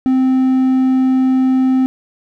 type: tone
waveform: triangle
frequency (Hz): 260.2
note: C4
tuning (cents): -9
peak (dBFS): -8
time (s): 0.06-1.86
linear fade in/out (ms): 0
effects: none